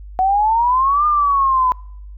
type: exponential two-way sweep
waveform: sine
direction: up then down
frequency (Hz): 740 to 1215 to 1000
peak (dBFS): -12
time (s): 0.19-1.72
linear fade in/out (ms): 0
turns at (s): 1.06
effects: noise-tail reverb RT60 0.7 s tail -26 dB re dry + added 50 Hz sine -32 dBFS peak until 2.17 s